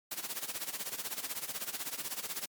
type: noise with tremolo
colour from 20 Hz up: white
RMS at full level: -36 dBFS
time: 0.11-2.46 s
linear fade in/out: 5 ms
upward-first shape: sine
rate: 16 Hz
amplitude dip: 80%
effects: high-pass 150 Hz 12 dB/octave + MP3 96 kbps